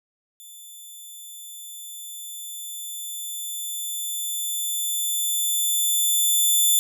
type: tone with level ramp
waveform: 5% pulse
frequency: 3520 Hz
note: A7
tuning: in tune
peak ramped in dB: -34 to -8 dBFS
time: 0.4-6.79 s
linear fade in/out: 0 ms
effects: none